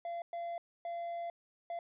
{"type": "tone bursts at uneven times", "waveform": "triangle", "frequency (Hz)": 685, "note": "F5", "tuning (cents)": -34, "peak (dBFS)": -35, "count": 4, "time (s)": [[0.05, 0.22], [0.33, 0.58], [0.85, 1.3], [1.7, 1.79]], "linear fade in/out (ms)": 2, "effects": ["resampled to 8000 Hz"]}